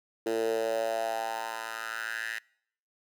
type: tone with high-pass filter sweep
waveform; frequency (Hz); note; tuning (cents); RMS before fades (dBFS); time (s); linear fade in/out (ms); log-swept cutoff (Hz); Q
10% pulse; 112.7; A2; +42; -32; 0.26-2.39; 5; 380 to 1900; 4.7
effects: noise-tail reverb RT60 0.7 s tail -26 dB re dry